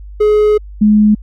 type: tone pair in turn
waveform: triangle / sine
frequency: 422.2 / 211.1 Hz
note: G#4 / G#3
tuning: +29 / +29 cents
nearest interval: octave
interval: 1200 cents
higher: first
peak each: -5 dBFS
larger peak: neither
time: 0.2-0.58 / 0.81-1.15 s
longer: first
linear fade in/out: 10 ms
effects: added 50 Hz sine -28 dBFS peak until 1.22 s

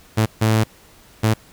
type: tone bursts at uneven times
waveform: sawtooth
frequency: 110 Hz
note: A2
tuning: in tune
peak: -10 dBFS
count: 3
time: 0.17-0.26 / 0.41-0.64 / 1.23-1.34 s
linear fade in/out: 10 ms
effects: pink hiss -49 dBFS RMS until 1.52 s

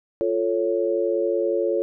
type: chord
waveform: sine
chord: F augmented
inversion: none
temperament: equal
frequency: 349.2 / 440 / 554.4 Hz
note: F4 / A4 / C#5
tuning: 0 / 0 / 0 cents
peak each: -24 dBFS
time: 0.21-1.82 s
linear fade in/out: 0 ms
effects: none

